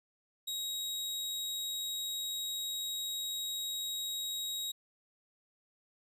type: tone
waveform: sawtooth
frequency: 3802 Hz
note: A#7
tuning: 33 cents sharp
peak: -32 dBFS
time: 0.47-4.72 s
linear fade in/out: 10 ms
effects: resampled to 32000 Hz